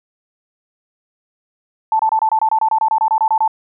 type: tone bursts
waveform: sine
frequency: 880 Hz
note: A5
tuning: in tune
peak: -11 dBFS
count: 16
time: 1.92-3.478 s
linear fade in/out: 2 ms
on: 73 ms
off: 26 ms
effects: none